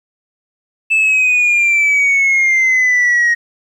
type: exponential sweep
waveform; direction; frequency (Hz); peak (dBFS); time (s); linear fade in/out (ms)
sine; down; 2637 to 1876; -7; 0.9-3.35; 20
effects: tanh soft clip ceiling -8 dBFS + 8-bit